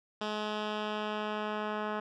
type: tone with low-pass filter sweep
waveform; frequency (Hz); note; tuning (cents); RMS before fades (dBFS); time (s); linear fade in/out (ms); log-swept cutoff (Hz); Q
10% pulse; 212.1; G#3; +37; -35; 0.21-2; 5; 4100 to 1900; 1.5
effects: none